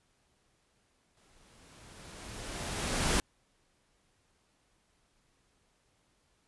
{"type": "noise with exponential growth", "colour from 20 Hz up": "pink", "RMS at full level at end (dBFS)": -27, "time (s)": [1.17, 3.2], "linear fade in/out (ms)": 1, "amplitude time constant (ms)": 440, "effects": ["pink hiss -72 dBFS RMS until 6.47 s", "resampled to 24000 Hz"]}